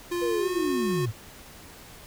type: tone with pitch glide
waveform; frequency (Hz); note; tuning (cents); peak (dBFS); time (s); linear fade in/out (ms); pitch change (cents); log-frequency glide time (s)
square; 349.2 to 362.1; F4 to F#4; 0 to -37; -27; 0.11-1.06; 10; +63; 0.39-0.49
type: linear sweep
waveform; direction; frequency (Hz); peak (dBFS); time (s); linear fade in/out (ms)
sine; down; 496.6 to 98; -26; 0.21-1.12; 20
effects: pink hiss -47 dBFS RMS until 2.06 s